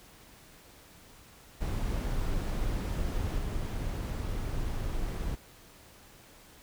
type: noise with level steps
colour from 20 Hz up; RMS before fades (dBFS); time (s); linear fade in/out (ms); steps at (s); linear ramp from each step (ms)
brown; -31 / -33; 1.6-5.36; 20; 3.38; 5
effects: pink hiss -55 dBFS RMS until 6.62 s